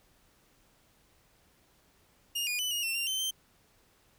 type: tone with pitch steps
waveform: sawtooth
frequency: 2836 / 2446 / 2994 / 2868 / 2702 / 2777 / 3083 / 3122 Hz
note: F7 / D#7 / F#7 / F7 / E7 / F7 / G7 / G7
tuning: +26 / -30 / +20 / +45 / +42 / -10 / -29 / -8 cents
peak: -27 dBFS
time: 2.35-3.31 s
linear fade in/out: 10 ms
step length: 120 ms
effects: pink hiss -66 dBFS RMS until 4.18 s